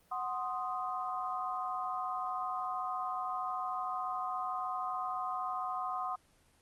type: chord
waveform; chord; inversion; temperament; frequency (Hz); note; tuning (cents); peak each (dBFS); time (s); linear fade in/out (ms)
sine; C diminished; second; equal; 740 / 1046.5 / 1244.5; Gb5 / C6 / Eb6; 0 / 0 / 0; -38 / -38 / -38; 0.11-6.16; 10
effects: pink hiss -67 dBFS RMS until 6.61 s + Opus 24 kbps